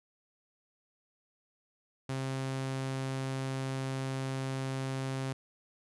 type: tone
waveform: sawtooth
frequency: 133.2 Hz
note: C3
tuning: 31 cents sharp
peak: -29 dBFS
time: 2.09-5.33 s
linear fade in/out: 5 ms
effects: resampled to 24000 Hz